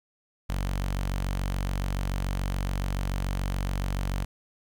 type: tone with notch filter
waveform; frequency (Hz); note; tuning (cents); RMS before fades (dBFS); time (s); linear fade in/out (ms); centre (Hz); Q
sawtooth; 47; F#1; +28; -29; 0.49-4.25; 10; 370; 1.5
effects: 10-bit